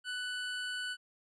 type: tone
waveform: 25% pulse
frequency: 1490 Hz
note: F#6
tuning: 12 cents sharp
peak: -32 dBFS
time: 0.04-0.97 s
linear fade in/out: 50 ms
effects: low-pass 8000 Hz 12 dB/octave